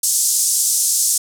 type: band-pass noise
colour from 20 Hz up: white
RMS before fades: -17 dBFS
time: 0.03-1.18 s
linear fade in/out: 5 ms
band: 5900 to 10000 Hz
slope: 24 dB/octave
effects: none